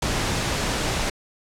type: noise with ADSR envelope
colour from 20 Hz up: pink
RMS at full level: -19 dBFS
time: 0.02-1.1 s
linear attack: 7 ms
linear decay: 3 ms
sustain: -5 dB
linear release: 5 ms
effects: low-pass 8000 Hz 12 dB/octave